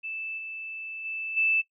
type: tone with level steps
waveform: sine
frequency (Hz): 2637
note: E7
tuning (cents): 0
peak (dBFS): -32 / -35 / -31 / -21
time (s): 0.03-1.62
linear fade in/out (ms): 20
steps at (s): 0.37 / 1.04 / 1.36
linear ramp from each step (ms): 20
effects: noise-tail reverb RT60 0.1 s tail -18 dB re dry